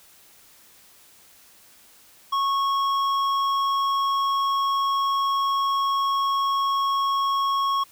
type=tone with hard clipping; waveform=triangle; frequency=1100 Hz; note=C#6; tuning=14 cents flat; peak=-22 dBFS; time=2.32-7.84 s; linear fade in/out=10 ms; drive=12 dB; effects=white hiss -53 dBFS RMS until 7.91 s